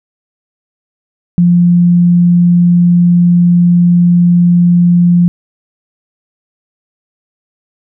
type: tone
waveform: sine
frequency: 174.61 Hz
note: F3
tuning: in tune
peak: -4 dBFS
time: 1.38-5.28 s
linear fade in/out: 0 ms
effects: none